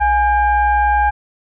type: tone with frequency modulation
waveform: sine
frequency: 830 Hz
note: G#5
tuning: 1 cent flat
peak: -11 dBFS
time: 0-1.11 s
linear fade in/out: 20 ms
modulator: 769 Hz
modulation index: 0.77
effects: none